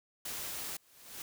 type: noise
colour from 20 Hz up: white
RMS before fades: -40 dBFS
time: 0.25-0.77 s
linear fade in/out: 5 ms
type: noise with exponential growth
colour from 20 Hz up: white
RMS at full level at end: -42 dBFS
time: 0.62-1.22 s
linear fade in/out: 1 ms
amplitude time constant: 130 ms
effects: none